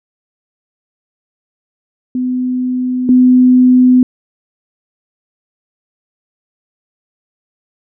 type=tone pair in turn; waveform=sine; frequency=252.4 / 252.4 Hz; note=B3 / B3; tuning=+38 / +38 cents; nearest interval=unison; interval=0 cents; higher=neither; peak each=-13 / -4 dBFS; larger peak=second; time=2.15-3.09 / 3.09-4.03 s; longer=neither; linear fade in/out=2 ms; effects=none